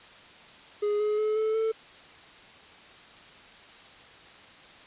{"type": "tone with pitch steps", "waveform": "triangle", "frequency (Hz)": [415.3, 422.3, 429.4, 436.7, 444.1], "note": ["G#4", "G#4", "A4", "A4", "A4"], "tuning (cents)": [0, 29, -42, -13, 16], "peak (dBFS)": -22, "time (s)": [0.82, 1.72], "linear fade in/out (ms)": 10, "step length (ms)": 180, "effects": ["white hiss -50 dBFS RMS until 4.86 s", "resampled to 8000 Hz"]}